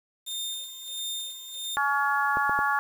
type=tone with tremolo; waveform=sawtooth; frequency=3631 Hz; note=A#7; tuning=46 cents flat; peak=-27 dBFS; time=0.26-1.77 s; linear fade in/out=20 ms; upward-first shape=sine; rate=1.5 Hz; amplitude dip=70%
type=harmonic tone; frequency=282 Hz; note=C#4; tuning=30 cents sharp; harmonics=3 / 4 / 5 / 6; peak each=-28 / -27 / -28 / -29 dBFS; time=1.77-2.79 s; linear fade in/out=0 ms
type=clicks; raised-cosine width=1 ms; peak=-18 dBFS; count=3; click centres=2.371 / 2.495 / 2.59 s
effects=8-bit